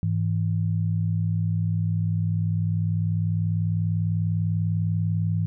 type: tone pair together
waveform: sine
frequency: 102.9 / 163.05 Hz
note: G#2 / E3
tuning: -16 / -19 cents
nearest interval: minor sixth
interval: 797 cents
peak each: -23 / -25 dBFS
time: 0.03-5.46 s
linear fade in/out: 0 ms
effects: none

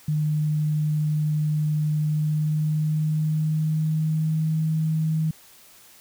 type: tone with pitch glide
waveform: sine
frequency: 152 to 158 Hz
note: D#3 to D#3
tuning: -40 to +27 cents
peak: -20 dBFS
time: 0.08-5.31 s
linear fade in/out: 5 ms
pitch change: +67 cents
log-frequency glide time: 1.99-4.59 s
effects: white hiss -51 dBFS RMS until 6 s

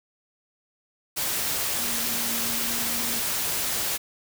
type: tone in noise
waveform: sine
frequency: 233.1 Hz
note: A#3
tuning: in tune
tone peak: -37 dBFS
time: 1.78-3.2 s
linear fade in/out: 20 ms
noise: white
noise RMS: -27 dBFS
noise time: 1.16-3.98 s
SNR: -13 dB
effects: none

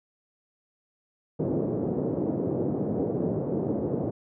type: band-pass noise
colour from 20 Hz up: white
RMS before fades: -28 dBFS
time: 1.39-4.11 s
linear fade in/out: 10 ms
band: 110 to 470 Hz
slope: 24 dB/octave
effects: none

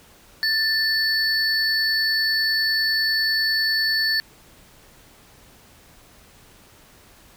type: tone pair together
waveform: triangle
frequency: 1770 / 4460 Hz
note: A6 / C#8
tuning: +10 / +10 cents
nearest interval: octave + major third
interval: 1600 cents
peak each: -20 dBFS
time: 0.43-4.2 s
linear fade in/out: 0 ms
effects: pink hiss -51 dBFS RMS until 7.36 s

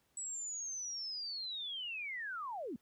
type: linear sweep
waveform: sine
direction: down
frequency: 7902 to 200.3 Hz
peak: -39 dBFS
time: 0.17-2.76 s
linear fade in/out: 2 ms
effects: pink hiss -75 dBFS RMS until 2.81 s + high-pass 60 Hz 12 dB/octave

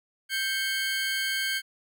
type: tone pair together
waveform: 25% pulse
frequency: 1568 / 2180 Hz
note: G6 / C#7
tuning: 0 / -29 cents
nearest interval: tritone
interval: 571 cents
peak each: -24 / -28 dBFS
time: 0.29-1.62 s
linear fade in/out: 50 ms
effects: none

